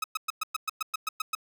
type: tone bursts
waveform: sawtooth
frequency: 1276 Hz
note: D#6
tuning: 43 cents sharp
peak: -23 dBFS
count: 11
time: 0.02-1.351 s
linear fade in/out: 5 ms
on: 21 ms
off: 110 ms
effects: none